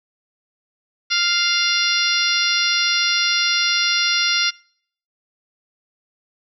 harmonic tone, 698.5 Hz, F5, in tune, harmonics 2 / 3 / 4 / 5 / 6 / 7 / 8, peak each -24 / -24 / -24 / -24 / -24 / -24 / -24 dBFS, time 1.1-4.51 s, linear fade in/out 20 ms, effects noise-tail reverb RT60 0.6 s tail -25 dB re dry

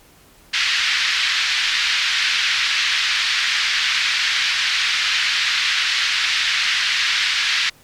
pink band-pass noise, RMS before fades -19 dBFS, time 0.53-7.7 s, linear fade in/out 10 ms, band 1700 to 4800 Hz, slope 24 dB/octave, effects pink hiss -50 dBFS RMS until 7.83 s + MP3 96 kbps

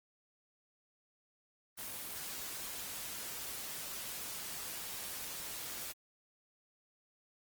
white noise, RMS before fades -43 dBFS, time 1.77-5.93 s, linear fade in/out 20 ms, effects Opus 24 kbps

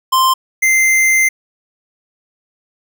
square tone pair in turn, 1045 / 2082 Hz, C6 / C7, -2 / -9 cents, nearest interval octave, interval 1193 cents, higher second, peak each -10 dBFS, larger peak neither, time 0.12-0.34 / 0.62-1.29 s, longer second, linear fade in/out 10 ms, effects none

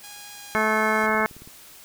5% pulse tone with pitch glide, 822 to 803.2 Hz, G#5 to G5, -18 to +42 cents, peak -28 dBFS, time 0.03-1.07 s, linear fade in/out 10 ms, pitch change -40 cents, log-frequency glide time 0.29-0.88 s
harmonic tone, 217 Hz, A3, 24 cents flat, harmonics 1 / 2 / 3 / 4 / 5 / 6 / 7 / 8 / 10, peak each -28 / -28 / -28 / -28 / -28 / -28 / -28 / -28 / -28 dBFS, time 0.55-1.26 s, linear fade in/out 0 ms
click train, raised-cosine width 3 ms, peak -32 dBFS, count 9, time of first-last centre 1.04-1.475 s, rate 18.4 Hz
effects white hiss -47 dBFS RMS until 1.84 s

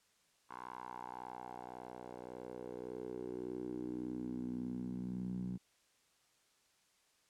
10% pulse tone with band-pass filter sweep, 61.8 Hz, B1, 2 cents sharp, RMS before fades -44 dBFS, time 0.49-5.58 s, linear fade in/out 20 ms, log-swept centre 1100 to 170 Hz, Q 4, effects white hiss -73 dBFS RMS until 7.29 s + low-pass 9000 Hz 12 dB/octave

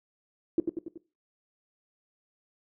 sine tone with echo, 333.3 Hz, E4, 19 cents sharp, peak -19 dBFS, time 0.58-0.6 s, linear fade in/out 2 ms, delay 94 ms, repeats 4, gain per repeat -5 dB, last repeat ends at 0.976 s, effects noise-tail reverb RT60 0.3 s tail -18 dB re dry

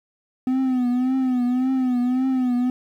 triangle tone with vibrato, 253.8 Hz, B3, 47 cents sharp, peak -16 dBFS, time 0.47-2.7 s, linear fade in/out 2 ms, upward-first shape triangle, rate 1.8 Hz, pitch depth 78 cents each way, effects 9-bit

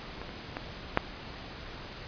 clicks, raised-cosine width 0.5 ms, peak -24 / -28 / -19 / -7 dBFS, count 4, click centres 0.216 / 0.292 / 0.569 / 0.974 s, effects pink hiss -43 dBFS RMS until 2.07 s + resampled to 11025 Hz

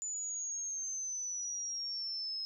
sine exponential sweep, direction down, 7020 to 5130 Hz, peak -36 dBFS, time 0.02-2.45 s, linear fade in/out 0 ms, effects none

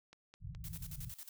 click train, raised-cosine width 0.2 ms, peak -38 dBFS, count 4, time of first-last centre 0.13-0.759 s, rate 4.77 Hz
white low-pass noise, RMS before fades -46 dBFS, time 0.4-1.14 s, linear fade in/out 50 ms, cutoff 170 Hz, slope 96 dB/octave
blue noise with tremolo, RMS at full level -48 dBFS, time 0.64-1.29 s, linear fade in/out 2 ms, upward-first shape square, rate 11 Hz, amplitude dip 80%
effects none

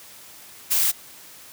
blue noise, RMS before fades -20 dBFS, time 0.7-0.92 s, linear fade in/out 20 ms, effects white hiss -45 dBFS RMS until 1.52 s + high-pass 60 Hz 12 dB/octave

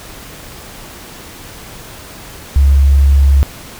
sine tone, 69.3 Hz, C#2, in tune, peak -5 dBFS, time 2.56-3.43 s, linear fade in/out 0 ms, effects pink hiss -33 dBFS RMS until 3.79 s

